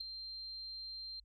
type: tone with ADSR envelope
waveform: sine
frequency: 4160 Hz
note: C8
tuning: 11 cents flat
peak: -34 dBFS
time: 0-1.2 s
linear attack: 10 ms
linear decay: 4 ms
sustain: -9 dB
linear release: 5 ms
effects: tanh soft clip ceiling -32 dBFS + added 50 Hz sine -62 dBFS peak until 1.24 s